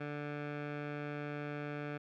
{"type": "tone with low-pass filter", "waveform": "15% pulse", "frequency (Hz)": 146.83, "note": "D3", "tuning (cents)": 0, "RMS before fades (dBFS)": -41, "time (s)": [0, 1.98], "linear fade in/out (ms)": 10, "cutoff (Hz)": 2100, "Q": 1.8, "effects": []}